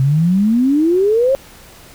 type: exponential sweep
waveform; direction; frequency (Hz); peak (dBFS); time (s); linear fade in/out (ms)
sine; up; 129.6 to 554; -10; 0-1.35; 0
effects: pink hiss -41 dBFS RMS until 1.94 s